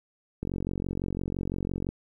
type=click train; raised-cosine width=3 ms; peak=-18 dBFS; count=68; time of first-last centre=0.43-1.89 s; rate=45.9 Hz; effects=10-bit